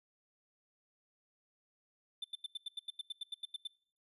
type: tone bursts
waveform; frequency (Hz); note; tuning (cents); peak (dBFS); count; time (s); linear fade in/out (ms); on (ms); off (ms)
triangle; 3543; A7; +11; -36; 14; 2.22-3.673; 5; 23; 87
effects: noise-tail reverb RT60 0.5 s tail -22 dB re dry + resampled to 32000 Hz